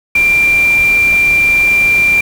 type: tone in noise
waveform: sine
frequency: 2371 Hz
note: D7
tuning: 16 cents sharp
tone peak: -7 dBFS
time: 0.15-2.21 s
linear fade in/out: 5 ms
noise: pink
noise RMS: -25 dBFS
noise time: 0.15-2.21 s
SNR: +15 dB
effects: none